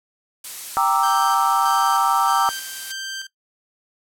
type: noise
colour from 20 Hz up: blue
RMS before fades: -30 dBFS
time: 0.44-2.92 s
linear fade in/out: 5 ms
type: chord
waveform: sine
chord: E half-diminished seventh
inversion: first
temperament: equal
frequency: 784 / 932.3 / 1174.7 / 1318.5 Hz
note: G5 / Bb5 / D6 / E6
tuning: 0 / 0 / 0 / 0 cents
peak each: -21 dBFS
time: 0.77-2.49 s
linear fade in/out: 0 ms
type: tone with tremolo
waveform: 15% pulse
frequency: 1568 Hz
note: G6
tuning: in tune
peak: -21 dBFS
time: 1.03-3.27 s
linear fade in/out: 5 ms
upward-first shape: square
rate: 1.6 Hz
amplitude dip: 55%
effects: noise-tail reverb RT60 0.1 s tail -17 dB re dry + low-pass 12000 Hz 12 dB/octave